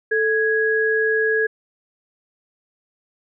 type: tone pair together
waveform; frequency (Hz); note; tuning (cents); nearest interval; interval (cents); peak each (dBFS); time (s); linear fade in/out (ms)
sine; 440 / 1661.2; A4 / G#6; 0 / 0; octave + major seventh; 2300; -19; 0.11-1.47; 10
effects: none